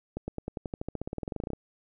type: accelerating click train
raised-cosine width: 2 ms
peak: -20 dBFS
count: 23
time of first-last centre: 0.17-1.533 s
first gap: 110 ms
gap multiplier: 0.94
effects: none